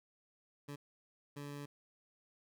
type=tone bursts at uneven times; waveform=20% pulse; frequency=143.8 Hz; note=D3; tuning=36 cents flat; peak=-39 dBFS; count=2; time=0.68-0.76 / 1.36-1.66 s; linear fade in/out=10 ms; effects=none